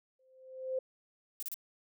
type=tone with exponential growth; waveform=sine; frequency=520 Hz; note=C5; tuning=11 cents flat; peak=-29 dBFS; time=0.19-0.79 s; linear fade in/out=5 ms; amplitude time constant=130 ms
type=noise bursts; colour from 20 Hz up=violet; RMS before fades=-39 dBFS; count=3; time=1.4-1.542 s; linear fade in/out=0 ms; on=26 ms; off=32 ms
effects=none